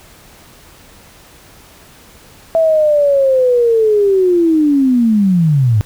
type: linear sweep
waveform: sine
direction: down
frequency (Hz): 659.3 to 100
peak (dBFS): -8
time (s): 2.55-5.81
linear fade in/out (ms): 0
effects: pink hiss -42 dBFS RMS until 5.85 s